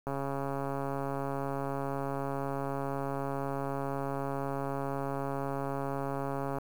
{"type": "click train", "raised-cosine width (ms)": 1, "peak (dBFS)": -21, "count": 900, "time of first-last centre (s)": [0.07, 6.584], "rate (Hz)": 138, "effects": ["8-bit"]}